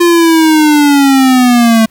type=linear sweep; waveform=square; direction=down; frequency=349.2 to 220 Hz; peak=-5 dBFS; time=0-1.86 s; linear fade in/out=10 ms; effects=pink hiss -50 dBFS RMS until 1.9 s